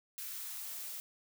blue noise with high-pass filter sweep, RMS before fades -43 dBFS, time 0.18-1 s, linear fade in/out 0 ms, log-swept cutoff 1700 to 360 Hz, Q 1.4, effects none

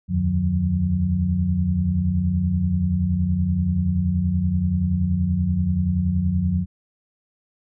sine tone cluster, 78.6 / 89.1 / 149.9 / 180.3 Hz, D#2 / F2 / D3 / F#3, +18 / +35 / +36 / -45 cents, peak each -28 / -22 / -30 / -21 dBFS, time 0.08-6.66 s, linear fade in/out 50 ms, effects none

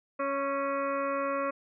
harmonic tone with a mistuned harmonic, 277.2 Hz, C#4, in tune, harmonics 1 / 2 / 4 / 5 / 6 / 7 / 8 / 9, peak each -37 / -31 / -33 / -38 / -47 / -44 / -48 / -45 dBFS, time 0.19-1.51 s, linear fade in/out 10 ms, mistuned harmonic 5, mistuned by -18 cents, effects none

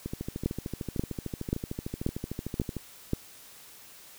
two click trains, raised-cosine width 3 ms, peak -20 / -13 dBFS, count 37 / 6, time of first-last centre 0.06-2.767 / 0.46-3.134 s, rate 13.3 / 1.87 Hz, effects white hiss -51 dBFS RMS until 4.18 s

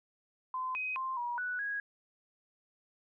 sine tone with pitch steps, 1028 / 2518 / 1048 / 960 / 1480 / 1653 Hz, C6 / D#7 / C6 / B5 / F#6 / G#6, -31 / +20 / +2 / -49 / 0 / -9 cents, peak -33 dBFS, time 0.54-1.8 s, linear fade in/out 2 ms, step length 210 ms, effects none

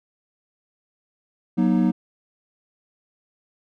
triangle chord, D# minor, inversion first, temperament equal with one note detuned, 185 / 238.7 / 311.1 Hz, F#3 / A#3 / D#4, 0 / +41 / 0 cents, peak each -18 / -18 / -21 dBFS, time 1.57-1.92 s, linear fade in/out 20 ms, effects none

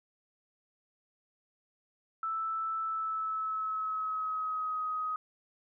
sine tone with pitch glide, 1318.5 to 1258.2 Hz, E6 to D#6, 0 to +19 cents, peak -31 dBFS, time 2.23-5.16 s, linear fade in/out 2 ms, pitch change -81 cents, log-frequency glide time 2.82-4.84 s, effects none

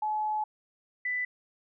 sine tone pair in turn, 855 / 1990.5 Hz, A5 / B6, -50 / +13 cents, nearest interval octave + minor third, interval 1463 cents, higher second, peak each -27 / -28 dBFS, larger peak first, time 0.02-0.44 / 1.05-1.25 s, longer first, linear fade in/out 5 ms, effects none

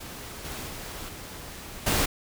pink noise with level steps, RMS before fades -40 / -36 / -38 / -41 / -24 dBFS, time 0-2.06 s, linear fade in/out 10 ms, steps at 0.44 / 0.67 / 1.08 / 1.86 s, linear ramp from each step 10 ms, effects none

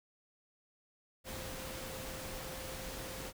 sine tone in noise, 523.3 Hz, C5, in tune, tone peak -49 dBFS, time 1.24-3.33 s, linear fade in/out 50 ms, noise pink, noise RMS -44 dBFS, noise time 1.24-3.33 s, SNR -8 dB, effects none

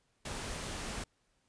pink noise, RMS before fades -40 dBFS, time 0.25-1.04 s, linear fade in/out 5 ms, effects pink hiss -75 dBFS RMS until 1.48 s + resampled to 22050 Hz

